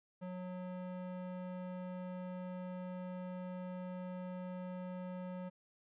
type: tone with band-pass filter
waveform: square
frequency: 182.2 Hz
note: F#3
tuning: 26 cents flat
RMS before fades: -44 dBFS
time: 0.21-5.5 s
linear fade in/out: 20 ms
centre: 450 Hz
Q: 0.68
effects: resampled to 8000 Hz